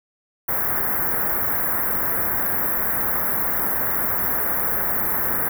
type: band-stop noise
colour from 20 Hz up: white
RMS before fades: -22 dBFS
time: 0.48-5.49 s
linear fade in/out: 10 ms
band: 1900 to 12000 Hz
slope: 48 dB/octave
effects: none